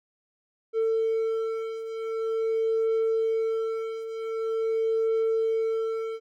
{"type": "beating tone pair", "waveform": "triangle", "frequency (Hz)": [447.5, 447.95], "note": ["A4", "A4"], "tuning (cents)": [29, 31], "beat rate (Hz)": 0.45, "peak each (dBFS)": [-28, -23], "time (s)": [0.73, 6.2], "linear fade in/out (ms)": 50, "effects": ["tanh soft clip ceiling -15 dBFS"]}